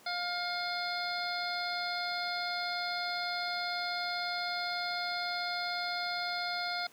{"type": "harmonic tone with a mistuned harmonic", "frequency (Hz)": 706, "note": "F5", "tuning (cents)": 19, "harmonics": [1, 2, 3, 5, 6, 7], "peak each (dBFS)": [-37, -38, -41, -43, -39, -43], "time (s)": [0.06, 6.87], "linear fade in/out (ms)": 5, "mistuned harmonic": 3, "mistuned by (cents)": 26, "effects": ["pink hiss -58 dBFS RMS until 6.92 s", "high-pass 200 Hz 12 dB/octave"]}